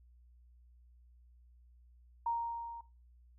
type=tone with level ramp; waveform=sine; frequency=932.3 Hz; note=A#5; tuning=in tune; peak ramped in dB=-30 to -44 dBFS; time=2.26-2.81 s; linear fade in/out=5 ms; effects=noise-tail reverb RT60 0.3 s tail -18 dB re dry + added 60 Hz sine -59 dBFS peak until 3.38 s